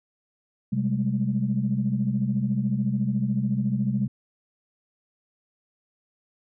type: tone cluster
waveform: sine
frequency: 130 / 196.7 / 210.6 Hz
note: C3 / G3 / G#3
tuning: -11 / +6 / +24 cents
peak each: -26 dBFS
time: 0.72-4.08 s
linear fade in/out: 10 ms
effects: tanh soft clip ceiling -12 dBFS